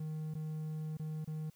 triangle tone with dropouts, 155.56 Hz, D#3, in tune, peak -35 dBFS, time 0-1.5 s, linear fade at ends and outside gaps 5 ms, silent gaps 0.34-0.35 / 0.971-0.995 / 1.246-1.274 s, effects white hiss -69 dBFS RMS until 1.55 s

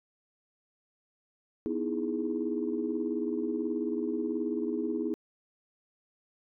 sine chord, E major seventh, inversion second, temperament equal, 246.9 / 311.1 / 329.6 / 415.3 Hz, B3 / D#4 / E4 / G#4, 0 / 0 / 0 / 0 cents, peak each -34 dBFS, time 1.66-5.14 s, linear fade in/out 0 ms, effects tanh soft clip ceiling -19 dBFS

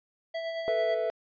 square tone with tremolo, 659.3 Hz, E5, in tune, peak -31 dBFS, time 0.34-0.95 s, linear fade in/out 10 ms, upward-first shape sine, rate 9.1 Hz, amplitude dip 35%
triangle chord, A suspended second, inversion none, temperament equal, 440 / 493.9 / 659.3 Hz, A4 / B4 / E5, 0 / 0 / 0 cents, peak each -31 / -31 / -27 dBFS, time 0.68-1.1 s, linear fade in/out 0 ms
effects resampled to 11025 Hz

